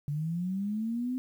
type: linear sweep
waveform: sine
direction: up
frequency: 141.7 to 258.6 Hz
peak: -29 dBFS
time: 0.08-1.18 s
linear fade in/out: 0 ms
effects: 10-bit